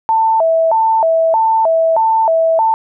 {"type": "tone with vibrato", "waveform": "sine", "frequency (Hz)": 763, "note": "G5", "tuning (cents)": -47, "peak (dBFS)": -9, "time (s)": [0.09, 2.74], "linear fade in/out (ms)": 0, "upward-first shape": "square", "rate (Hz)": 1.6, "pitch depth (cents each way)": 270, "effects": []}